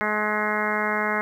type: harmonic tone with a mistuned harmonic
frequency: 212 Hz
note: G#3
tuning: 36 cents sharp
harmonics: 1 / 2 / 3 / 4 / 5 / 6 / 7 / 8 / 9 / 10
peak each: -31 / -31 / -31 / -31 / -31 / -31 / -31 / -31 / -31 / -31 dBFS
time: 0.01-1.21 s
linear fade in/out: 0 ms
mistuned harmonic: 8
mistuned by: -20 cents
effects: 9-bit